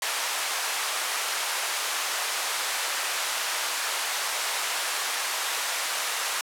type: high-pass noise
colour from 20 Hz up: pink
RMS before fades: -28 dBFS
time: 0.02-6.41 s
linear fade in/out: 2 ms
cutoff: 890 Hz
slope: 12 dB/octave
effects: high-pass 400 Hz 12 dB/octave + low-pass 12000 Hz 12 dB/octave